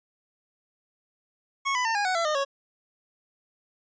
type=tone with pitch steps; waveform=25% pulse; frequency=1100 / 997.1 / 903.9 / 819.3 / 742.7 / 673.2 / 610.3 / 553.2 Hz; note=C#6 / B5 / A5 / G#5 / F#5 / E5 / D#5 / C#5; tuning=-14 / +16 / +46 / -24 / +6 / +36 / -34 / -4 cents; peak=-20 dBFS; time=1.65-2.45 s; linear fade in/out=20 ms; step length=100 ms; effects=resampled to 16000 Hz